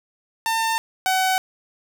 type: tone pair in turn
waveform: sawtooth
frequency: 901 / 753.1 Hz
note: A5 / F#5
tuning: +41 / +30 cents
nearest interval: minor third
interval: 311 cents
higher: first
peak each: -16 / -14 dBFS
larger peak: second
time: 0.46-0.78 / 1.06-1.38 s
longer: neither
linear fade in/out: 0 ms
effects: none